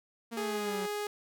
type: linear sweep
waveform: sawtooth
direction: down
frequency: 233.1 to 187.4 Hz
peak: -33 dBFS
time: 0.31-0.87 s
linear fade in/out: 20 ms
type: tone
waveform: sawtooth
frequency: 415.3 Hz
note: G#4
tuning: in tune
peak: -29 dBFS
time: 0.37-1.07 s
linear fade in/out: 2 ms
effects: none